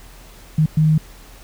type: tone bursts at uneven times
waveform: sine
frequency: 155.56 Hz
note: D#3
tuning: in tune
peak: -11 dBFS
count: 2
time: 0.58-0.66 / 0.77-0.98 s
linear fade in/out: 5 ms
effects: added 41 Hz sine -41 dBFS peak until 1.43 s + pink hiss -45 dBFS RMS until 1.43 s